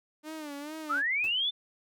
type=tone with vibrato; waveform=sawtooth; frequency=299.5 Hz; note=D4; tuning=34 cents sharp; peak=-34 dBFS; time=0.23-1.03 s; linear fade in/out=50 ms; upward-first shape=sine; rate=2.3 Hz; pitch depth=100 cents each way
type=linear sweep; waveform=sine; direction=up; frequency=1206 to 3570 Hz; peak=-26 dBFS; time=0.89-1.51 s; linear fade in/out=20 ms
type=noise with exponential decay; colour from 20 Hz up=pink; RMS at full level=-44 dBFS; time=1.24-1.38 s; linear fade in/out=0 ms; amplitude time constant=30 ms
effects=none